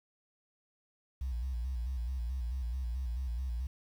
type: tone with vibrato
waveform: sine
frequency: 61.74 Hz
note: B1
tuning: in tune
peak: -31 dBFS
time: 1.21-3.67 s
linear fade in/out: 5 ms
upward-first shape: square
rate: 4.6 Hz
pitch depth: 98 cents each way
effects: tanh soft clip ceiling -30 dBFS + 10-bit